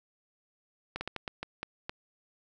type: slowing click train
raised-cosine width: 0.3 ms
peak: -19 dBFS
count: 8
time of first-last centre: 0.96-1.895 s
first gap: 50 ms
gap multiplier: 1.32
effects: none